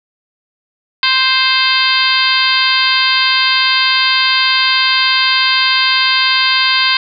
harmonic tone with a mistuned harmonic, 523.3 Hz, C5, in tune, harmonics 2 / 3 / 4 / 5 / 6 / 7 / 8 / 9, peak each -18 / -18 / -18 / -18 / -18 / -18 / -18 / -18 dBFS, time 1.03-6.97 s, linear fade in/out 2 ms, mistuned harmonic 9, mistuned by +16 cents, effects none

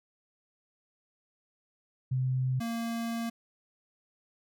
sine / square tone pair in turn, 129.2 / 230.9 Hz, C3 / A#3, -21 / -16 cents, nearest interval minor seventh, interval 1005 cents, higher second, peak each -26 / -32 dBFS, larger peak first, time 2.11-2.6 / 2.6-3.3 s, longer second, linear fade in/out 10 ms, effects none

